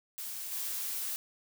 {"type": "noise with level steps", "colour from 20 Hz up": "blue", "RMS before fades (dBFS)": [-40, -36], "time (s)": [0.18, 1.16], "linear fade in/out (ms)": 0, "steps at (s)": 0.51, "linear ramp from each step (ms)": 20, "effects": []}